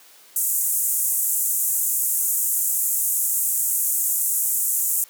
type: band-pass noise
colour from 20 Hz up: white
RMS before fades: -22 dBFS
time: 0.36-5.04 s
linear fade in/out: 2 ms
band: 7000 to 16000 Hz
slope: 48 dB/octave
effects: white hiss -50 dBFS RMS until 5.09 s + high-pass 300 Hz 12 dB/octave